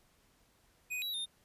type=tone with pitch steps; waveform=square; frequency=2494 / 3898 / 3642 Hz; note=D#7 / B7 / A#7; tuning=+3 / -23 / -41 cents; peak=-36 dBFS; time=0.9-1.26 s; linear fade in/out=20 ms; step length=120 ms; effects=pink hiss -69 dBFS RMS until 1.44 s + resampled to 32000 Hz